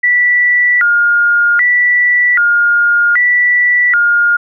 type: tone with vibrato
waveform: sine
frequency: 1668 Hz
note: G#6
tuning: 7 cents sharp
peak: -7 dBFS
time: 0.03-4.37 s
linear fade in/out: 10 ms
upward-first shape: square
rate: 0.64 Hz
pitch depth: 280 cents each way
effects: none